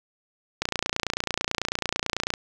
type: click train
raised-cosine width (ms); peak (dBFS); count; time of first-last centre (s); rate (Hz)
0.2; -7; 51; 0.62-2.338; 29.1
effects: none